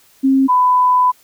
sine tone pair in turn, 268 / 999.6 Hz, C4 / B5, +42 / +21 cents, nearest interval octave + major seventh, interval 2279 cents, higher second, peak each -9 dBFS, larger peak neither, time 0.23-0.48 / 0.48-1.12 s, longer second, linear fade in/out 20 ms, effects white hiss -51 dBFS RMS until 1.23 s

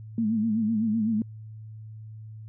sine tone with vibrato, 220 Hz, A3, in tune, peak -22 dBFS, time 0.18-1.22 s, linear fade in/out 2 ms, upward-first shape sine, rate 7.9 Hz, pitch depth 84 cents each way, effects added 109 Hz sine -39 dBFS peak until 2.48 s

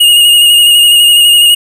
square tone with vibrato, 2858 Hz, F7, 39 cents sharp, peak -3 dBFS, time 0-1.55 s, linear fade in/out 10 ms, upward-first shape square, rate 12 Hz, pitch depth 20 cents each way, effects none

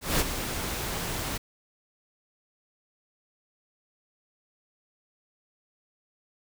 pink noise with ADSR envelope, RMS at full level -23 dBFS, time 0.01-1.38 s, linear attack 190 ms, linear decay 30 ms, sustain -9 dB, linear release 11 ms, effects none

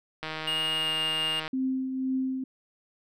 click train, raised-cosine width 0.3 ms, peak -18 dBFS, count 197, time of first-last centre 0.23-1.478 s, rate 157 Hz
triangle tone with pitch glide, 2851 to 2831 Hz, F7 to F7, +35 to +23 cents, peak -25 dBFS, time 0.47-1.4 s, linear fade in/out 5 ms, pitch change -12 cents, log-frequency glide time 0.76-0.94 s
sine tone with tremolo, 261.6 Hz, C4, in tune, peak -24 dBFS, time 1.53-2.44 s, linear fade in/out 5 ms, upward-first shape triangle, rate 2 Hz, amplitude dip 50%
effects none

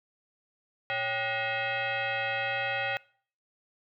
sine tone with frequency modulation, 554.4 Hz, C#5, in tune, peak -28 dBFS, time 0.9-2.97 s, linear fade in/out 0 ms, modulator 670 Hz, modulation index 3.6, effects noise-tail reverb RT60 0.5 s tail -23 dB re dry

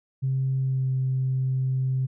sine tone with pitch glide, 132.8 to 130.82 Hz, C3 to C3, +26 to 0 cents, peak -21 dBFS, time 0.22-2.07 s, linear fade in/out 20 ms, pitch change -26 cents, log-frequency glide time 0.59-0.91 s, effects tanh soft clip ceiling -17 dBFS

